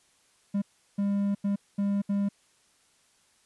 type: tone bursts at uneven times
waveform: triangle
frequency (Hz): 200.7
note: G3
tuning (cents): +41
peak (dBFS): -22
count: 5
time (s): 0.54-0.62 / 0.98-1.35 / 1.44-1.56 / 1.78-2.02 / 2.09-2.29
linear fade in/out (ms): 10
effects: white hiss -65 dBFS RMS until 3.45 s + resampled to 24000 Hz